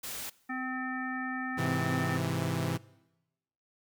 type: noise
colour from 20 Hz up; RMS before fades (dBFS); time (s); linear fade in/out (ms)
white; -39; 0.03-0.3; 10
type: harmonic tone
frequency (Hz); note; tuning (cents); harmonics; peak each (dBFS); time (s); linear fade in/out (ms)
257.5; C4; -28; 1 / 3 / 5 / 7 / 9; -36 / -41 / -41 / -38 / -48; 0.49-2.18; 10
type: chord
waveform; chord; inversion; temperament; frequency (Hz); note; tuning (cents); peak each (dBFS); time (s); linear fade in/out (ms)
sawtooth; Ab augmented; none; equal; 103.83 / 130.81 / 164.81; Ab2 / C3 / E3; 0 / 0 / 0; -33 / -29 / -29; 1.57-2.78; 20
effects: noise-tail reverb RT60 1.0 s tail -22 dB re dry